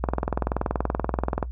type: click train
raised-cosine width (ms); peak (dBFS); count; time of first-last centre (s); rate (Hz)
1; -9; 30; 0.04-1.428; 20.9
effects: noise-tail reverb RT60 0.1 s tail -19 dB re dry + added 60 Hz sine -30 dBFS peak until 1.51 s